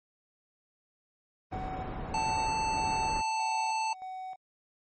pink low-pass noise, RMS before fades -38 dBFS, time 1.51-3.22 s, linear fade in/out 20 ms, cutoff 1200 Hz, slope 12 dB/octave
triangle tone with tremolo, 750 Hz, F#5, 23 cents sharp, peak -35 dBFS, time 1.52-4.36 s, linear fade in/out 5 ms, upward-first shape square, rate 1.6 Hz, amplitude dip 60%
square tone, 883 Hz, A5, 6 cents sharp, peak -29 dBFS, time 2.14-3.93 s, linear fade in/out 2 ms
effects MP3 32 kbps

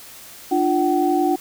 sine tone cluster, 298.4 / 349.3 / 757 Hz, D4 / F4 / F#5, +28 / 0 / +39 cents, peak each -20 dBFS, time 0.51-1.36 s, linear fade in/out 10 ms, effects white hiss -41 dBFS RMS until 1.4 s

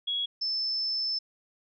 sine tone pair in turn, 3334 / 5271 Hz, G#7 / E8, +6 / -1 cents, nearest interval minor sixth, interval 793 cents, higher second, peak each -27 dBFS, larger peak neither, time 0.07-0.26 / 0.41-1.19 s, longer second, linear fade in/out 10 ms, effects none

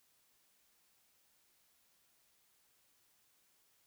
silence, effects white hiss -73 dBFS RMS until 3.86 s

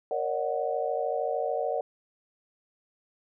sine chord, D# minor seventh, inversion second, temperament equal with one note detuned, 466.2 / 554.4 / 607.7 / 740 Hz, A#4 / C#5 / D#5 / F#5, 0 / 0 / -41 / 0 cents, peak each -32 dBFS, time 0.11-1.81 s, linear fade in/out 2 ms, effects none

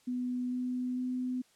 sine tone with pitch steps, 248.8 / 250.7 / 252.6 Hz, B3 / B3 / B3, +13 / +26 / +39 cents, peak -31 dBFS, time 0.07-1.42 s, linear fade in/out 10 ms, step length 450 ms, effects white hiss -66 dBFS RMS until 1.55 s + low-pass 9000 Hz 12 dB/octave

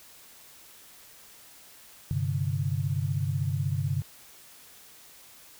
sine chord, G suspended fourth, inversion none, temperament equal, 98 / 130.81 / 146.83 Hz, G2 / C3 / D3, 0 / 0 / 0 cents, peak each -30 dBFS, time 2.11-4.02 s, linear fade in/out 0 ms, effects white hiss -52 dBFS RMS until 5.59 s

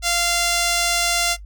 5% pulse tone, 692 Hz, F5, 16 cents flat, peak -6 dBFS, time 0.02-1.37 s, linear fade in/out 50 ms, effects noise-tail reverb RT60 0.1 s tail -17 dB re dry + added 50 Hz sine -35 dBFS peak until 1.45 s

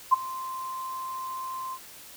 sine tone with ADSR envelope, 1043 Hz, C6, 6 cents flat, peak -12 dBFS, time 0.11-1.79 s, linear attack 23 ms, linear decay 15 ms, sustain -20 dB, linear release 61 ms, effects white hiss -47 dBFS RMS until 2.16 s

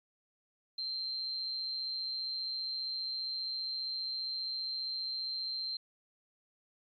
sine tone with amplitude modulation, 4139 Hz, C8, 20 cents flat, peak -32 dBFS, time 0.78-5.77 s, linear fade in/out 5 ms, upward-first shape sine, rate 135 Hz, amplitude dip 50%, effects MP3 48 kbps

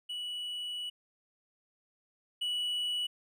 triangle tone pair in turn, 2944 / 2944 Hz, F#7 / F#7, -9 / -9 cents, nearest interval unison, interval 0 cents, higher neither, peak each -34 / -29 dBFS, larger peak second, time 0.09-0.9 / 2.41-3.07 s, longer first, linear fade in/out 10 ms, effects none

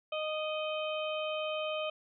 harmonic tone with a mistuned harmonic, 618 Hz, D#5, 12 cents flat, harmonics 1 / 2 / 4 / 5 / 6, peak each -34 / -41 / -41 / -41 / -54 dBFS, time 0.12-1.9 s, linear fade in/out 5 ms, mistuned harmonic 4, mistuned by +28 cents, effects none

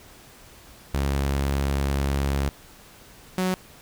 sawtooth tone pair in turn, 69.3 / 185.01 Hz, C#2 / F#3, 0 / 0 cents, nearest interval octave + perfect fourth, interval 1700 cents, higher second, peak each -18 dBFS, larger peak neither, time 0.94-2.49 / 3.38-3.54 s, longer first, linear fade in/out 0 ms, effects pink hiss -49 dBFS RMS until 3.81 s

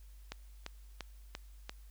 click train, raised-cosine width 0.2 ms, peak -23 dBFS, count 5, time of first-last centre 0.32-1.695 s, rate 2.91 Hz, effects added 50 Hz sine -51 dBFS peak until 1.9 s + white hiss -68 dBFS RMS until 1.9 s

